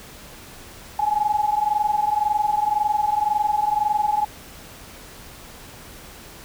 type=tone pair together; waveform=sine; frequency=830.6 / 852.5 Hz; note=G#5 / G#5; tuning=0 / +45 cents; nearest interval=unison; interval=45 cents; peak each=-21 dBFS; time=0.99-4.25 s; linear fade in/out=5 ms; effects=pink hiss -42 dBFS RMS until 6.44 s